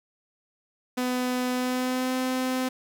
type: tone with pitch glide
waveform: sawtooth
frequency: 250.7 to 257 Hz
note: B3 to C4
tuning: +26 to -31 cents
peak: -21 dBFS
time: 0.97-2.69 s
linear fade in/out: 10 ms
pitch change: +43 cents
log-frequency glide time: 1.53-2.15 s
effects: 8-bit